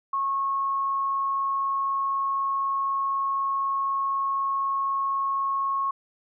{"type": "tone", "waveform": "sine", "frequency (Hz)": 1094, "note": "C#6", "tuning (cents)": -23, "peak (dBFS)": -23, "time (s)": [0.13, 5.91], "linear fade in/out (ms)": 5, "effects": []}